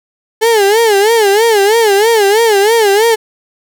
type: tone with vibrato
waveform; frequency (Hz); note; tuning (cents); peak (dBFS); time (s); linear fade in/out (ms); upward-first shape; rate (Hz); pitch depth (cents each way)
35% pulse; 427.7; A4; -49; -5; 0.41-3.16; 20; sine; 3.1; 150
effects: none